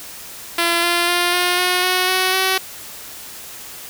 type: tone with pitch steps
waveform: 5% pulse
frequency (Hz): 340.6 / 345.8 / 351 / 356.3 / 361.7 / 367.2 / 372.7 / 378.4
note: F4 / F4 / F4 / F4 / F#4 / F#4 / F#4 / F#4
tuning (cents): -43 / -17 / +9 / +35 / -39 / -13 / +13 / +39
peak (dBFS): -4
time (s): 0.58-2.58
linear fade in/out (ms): 5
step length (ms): 250
effects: white hiss -35 dBFS RMS until 3.89 s